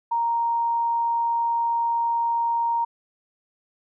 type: tone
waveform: sine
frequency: 932.3 Hz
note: A#5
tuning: in tune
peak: -20 dBFS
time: 0.11-2.85 s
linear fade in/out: 10 ms
effects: none